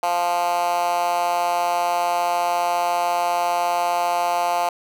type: tone with high-pass filter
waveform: 10% pulse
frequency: 174.61 Hz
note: F3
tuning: in tune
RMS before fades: -21 dBFS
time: 0.03-4.69 s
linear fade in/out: 2 ms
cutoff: 750 Hz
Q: 3.7
effects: none